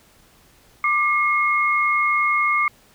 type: tone pair together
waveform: sine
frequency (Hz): 1183.9 / 2155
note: D6 / C#7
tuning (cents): +14 / -49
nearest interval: minor seventh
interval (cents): 1037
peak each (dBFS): -19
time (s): 0.84-2.68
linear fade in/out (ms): 2
effects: pink hiss -54 dBFS RMS until 2.94 s